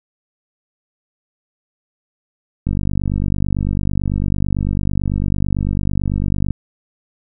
click train, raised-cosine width 5 ms, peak -7 dBFS, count 189, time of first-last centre 2.67-6.507 s, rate 49 Hz, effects none

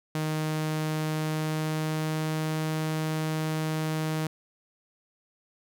sawtooth tone with pitch glide, 155.56 to 156.91 Hz, D#3 to D#3, 0 to +15 cents, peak -23 dBFS, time 0.15-4.27 s, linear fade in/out 2 ms, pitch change +15 cents, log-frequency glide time 1.13-2.69 s, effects none

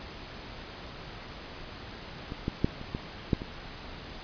clicks, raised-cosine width 3 ms, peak -24 / -16 / -10 / -28 / -19 / -10 / -23 dBFS, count 7, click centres 2.321 / 2.481 / 2.645 / 2.814 / 2.949 / 3.332 / 3.419 s, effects pink hiss -43 dBFS RMS until 4.23 s + resampled to 11025 Hz

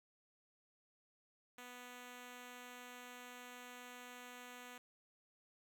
5% pulse tone, 246.9 Hz, B3, in tune, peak -40 dBFS, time 1.58-4.78 s, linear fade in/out 2 ms, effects none

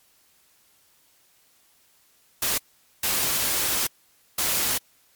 white noise bursts at uneven times, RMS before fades -24 dBFS, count 3, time 2.42-2.58 / 3.03-3.87 / 4.38-4.78 s, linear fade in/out 5 ms, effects white hiss -61 dBFS RMS until 5.15 s + MP3 96 kbps

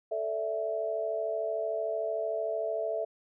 sine chord, A suspended fourth, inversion none, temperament just, 440 / 586.7 / 660 Hz, A4 / D5 / E5, 0 / -2 / +2 cents, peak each -35 / -37 / -31 dBFS, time 0.11-3.05 s, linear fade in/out 10 ms, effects none

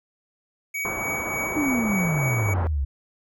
square tone with tremolo, 2261 Hz, C#7, 34 cents sharp, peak -26 dBFS, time 0.74-2.54 s, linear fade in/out 10 ms, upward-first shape triangle, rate 3.4 Hz, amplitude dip 45%
white low-pass noise, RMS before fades -31 dBFS, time 0.85-2.67 s, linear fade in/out 0 ms, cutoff 1200 Hz, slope 24 dB/octave
sine exponential sweep, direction down, 311.6 to 65.41 Hz, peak -21 dBFS, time 1.56-2.85 s, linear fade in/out 10 ms
effects none

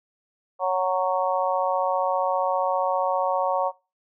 harmonic tone, 185 Hz, F#3, in tune, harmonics 3 / 4 / 5 / 6, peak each -25 / -26 / -27 / -28 dBFS, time 0.59-3.72 s, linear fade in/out 50 ms, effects noise-tail reverb RT60 0.3 s tail -22 dB re dry

